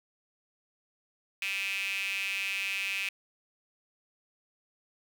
sawtooth tone with high-pass filter, 196 Hz, G3, in tune, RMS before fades -33 dBFS, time 1.42-3.09 s, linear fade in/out 2 ms, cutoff 2500 Hz, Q 9, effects none

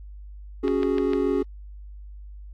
triangle chord, C# suspended fourth, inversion none, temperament equal, 277.2 / 370 / 415.3 Hz, C#4 / F#4 / G#4, 0 / 0 / 0 cents, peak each -23 dBFS, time 0.63-1.43 s, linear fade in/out 10 ms
click train, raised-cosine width 0.3 ms, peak -17 dBFS, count 4, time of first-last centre 0.68-1.134 s, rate 6.61 Hz
effects added 50 Hz sine -38 dBFS peak until 2.53 s + AAC 64 kbps

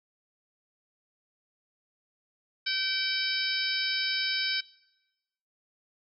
harmonic tone with a mistuned harmonic, 770 Hz, G5, 31 cents flat, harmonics 2 / 3 / 4 / 5 / 6 / 7, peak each -34 / -34 / -34 / -34 / -34 / -34 dBFS, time 2.66-4.61 s, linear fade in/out 10 ms, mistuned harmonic 7, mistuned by -65 cents, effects noise-tail reverb RT60 1.0 s tail -22 dB re dry

